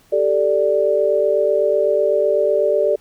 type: chord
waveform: sine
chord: G suspended second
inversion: none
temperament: equal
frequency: 392 / 440 / 587.3 Hz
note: G4 / A4 / D5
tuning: 0 / 0 / 0 cents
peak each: -20 / -19 / -16 dBFS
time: 0.12-2.96 s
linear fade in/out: 10 ms
effects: pink hiss -54 dBFS RMS until 3 s